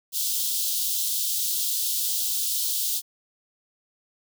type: high-pass noise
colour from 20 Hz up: white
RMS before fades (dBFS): -26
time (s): 0.12-3.02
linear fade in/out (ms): 50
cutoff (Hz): 3200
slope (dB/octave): 48
effects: none